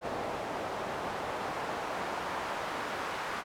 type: noise with band-pass filter sweep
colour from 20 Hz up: pink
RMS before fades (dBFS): -36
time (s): 0.01-3.44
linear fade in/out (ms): 50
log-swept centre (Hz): 640 to 1100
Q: 1.1
effects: none